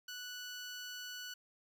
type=tone; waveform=15% pulse; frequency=1480 Hz; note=F#6; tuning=in tune; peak=-37 dBFS; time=0.08-1.34 s; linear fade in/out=5 ms; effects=none